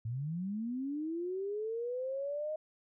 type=linear sweep; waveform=sine; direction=up; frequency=106.8 to 625 Hz; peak=-34 dBFS; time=0.05-2.56 s; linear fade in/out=5 ms; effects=none